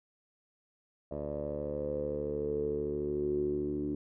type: tone with low-pass filter sweep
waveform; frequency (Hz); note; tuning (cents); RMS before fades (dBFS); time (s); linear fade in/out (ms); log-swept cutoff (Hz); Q
10% pulse; 73.42; D2; 0; -34; 1.11-3.95; 5; 630 to 320; 9.7
effects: none